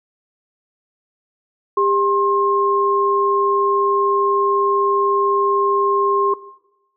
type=tone pair together; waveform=sine; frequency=399.3 / 1066 Hz; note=G4 / C6; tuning=+32 / +32 cents; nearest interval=octave + perfect fourth; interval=1700 cents; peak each=-17 / -15 dBFS; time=1.77-6.34 s; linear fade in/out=5 ms; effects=noise-tail reverb RT60 0.9 s tail -18 dB re dry